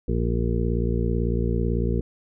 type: harmonic tone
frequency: 58 Hz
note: A#1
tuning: 8 cents flat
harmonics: 1 / 2 / 3 / 4 / 6 / 7 / 8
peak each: -24 / -27 / -29 / -30 / -32 / -32 / -33 dBFS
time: 0.08-2.01 s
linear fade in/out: 5 ms
effects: none